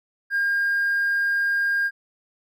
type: tone with hard clipping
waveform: triangle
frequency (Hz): 1612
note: G6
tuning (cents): +48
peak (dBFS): -19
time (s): 0.3-1.91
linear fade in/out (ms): 50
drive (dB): 2
effects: none